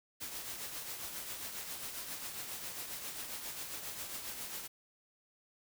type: noise with tremolo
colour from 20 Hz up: white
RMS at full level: -41 dBFS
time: 0.2-4.68 s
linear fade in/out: 20 ms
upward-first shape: triangle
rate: 7.4 Hz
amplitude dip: 50%
effects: none